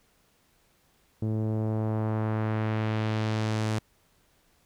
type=tone with low-pass filter sweep; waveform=sawtooth; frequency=109.1 Hz; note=A2; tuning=14 cents flat; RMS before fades=-28 dBFS; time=1.22-3.79 s; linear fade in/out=5 ms; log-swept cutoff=360 to 8700 Hz; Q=0.96; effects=pink hiss -66 dBFS RMS until 4.65 s